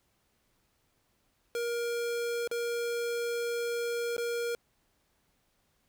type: tone with dropouts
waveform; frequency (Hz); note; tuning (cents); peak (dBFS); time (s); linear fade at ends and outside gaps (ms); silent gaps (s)
square; 472; A#4; +22; -31; 1.55-4.55; 1; 2.475-2.513 / 4.166-4.18
effects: pink hiss -73 dBFS RMS until 5.88 s